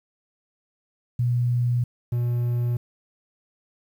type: tone pair in turn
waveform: sine / triangle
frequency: 121.7 / 120.58 Hz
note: B2 / B2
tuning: -25 / -41 cents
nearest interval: unison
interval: 16 cents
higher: first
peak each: -19 dBFS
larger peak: neither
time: 1.19-1.84 / 2.12-2.77 s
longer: neither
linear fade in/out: 5 ms
effects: 9-bit